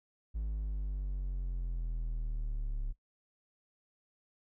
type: exponential sweep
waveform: triangle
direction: down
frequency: 54.1 to 34.65 Hz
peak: -31 dBFS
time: 0.34-2.93 s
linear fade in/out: 20 ms
effects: noise-tail reverb RT60 0.1 s tail -17 dB re dry